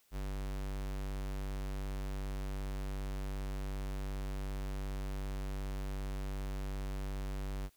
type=tone; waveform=square; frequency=48.67 Hz; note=G1; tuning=12 cents flat; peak=-37 dBFS; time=0.11-7.7 s; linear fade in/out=50 ms; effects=white hiss -70 dBFS RMS until 7.76 s

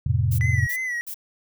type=chord; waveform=sine; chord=F major; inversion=none; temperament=equal; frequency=87.31 / 110 / 130.81 Hz; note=F2 / A2 / C3; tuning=0 / 0 / 0 cents; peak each=-23 / -22 / -23 dBFS; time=0.06-0.67 s; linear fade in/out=5 ms
type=noise bursts; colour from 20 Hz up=violet; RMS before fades=-33 dBFS; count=3; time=0.31-1.144 s; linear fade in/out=10 ms; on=78 ms; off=300 ms
type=tone with vibrato; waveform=triangle; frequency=1975.5 Hz; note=B6; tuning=in tune; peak=-23 dBFS; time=0.41-1.01 s; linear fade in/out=0 ms; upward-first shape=sine; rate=3.1 Hz; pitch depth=71 cents each way
effects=none

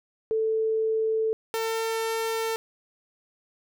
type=tone pair in turn; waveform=sine / sawtooth; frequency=441.7 / 450.2 Hz; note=A4 / A4; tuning=+7 / +40 cents; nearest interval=unison; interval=33 cents; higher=second; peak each=-22 dBFS; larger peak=neither; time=0.31-1.33 / 1.54-2.56 s; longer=neither; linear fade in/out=0 ms; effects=none

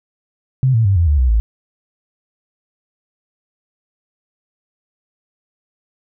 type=tone with pitch steps; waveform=sine; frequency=130.81 / 113.22 / 98 / 84.82 / 73.41 / 63.54 / 55 Hz; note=C3 / A2 / G2 / E2 / D2 / B1 / A1; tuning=0 / +50 / 0 / +50 / 0 / +50 / 0 cents; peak=-10 dBFS; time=0.63-1.4 s; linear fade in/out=0 ms; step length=110 ms; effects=none

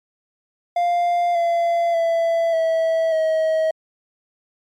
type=tone with pitch steps; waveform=triangle; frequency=698.5 / 682.5 / 667 / 651.7 / 636.8 Hz; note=F5 / F5 / E5 / E5 / D#5; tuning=0 / -40 / +20 / -20 / +40 cents; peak=-14 dBFS; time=0.76-3.71 s; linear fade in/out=5 ms; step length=590 ms; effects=MP3 64 kbps

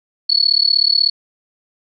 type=tone with amplitude modulation; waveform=sine; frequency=4400 Hz; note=C#8; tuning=14 cents flat; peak=-7 dBFS; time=0.29-1.1 s; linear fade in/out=10 ms; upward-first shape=sine; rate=36.3 Hz; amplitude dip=100%; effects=none

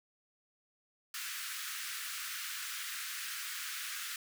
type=high-pass noise; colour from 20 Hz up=pink; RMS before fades=-41 dBFS; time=1.14-4.16 s; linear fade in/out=2 ms; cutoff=1300 Hz; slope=48 dB/octave; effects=none

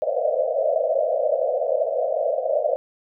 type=band-pass noise; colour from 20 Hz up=white; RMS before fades=-22 dBFS; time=0.02-2.76 s; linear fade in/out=0 ms; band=500 to 670 Hz; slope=96 dB/octave; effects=none

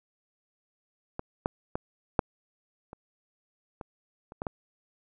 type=clicks; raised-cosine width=1 ms; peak=-19 / -12 / -16 / -7 / -28 / -24 / -30 / -19 / -17 dBFS; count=9; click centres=1.194 / 1.459 / 1.755 / 2.192 / 2.931 / 3.812 / 4.321 / 4.419 / 4.468 s; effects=none

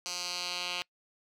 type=tone with band-pass filter sweep; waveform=10% pulse; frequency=177.7 Hz; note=F3; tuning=30 cents sharp; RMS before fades=-36 dBFS; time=0.06-0.82 s; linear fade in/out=0 ms; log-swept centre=5400 to 3300 Hz; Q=2.3; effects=noise-tail reverb RT60 0.1 s tail -24 dB re dry

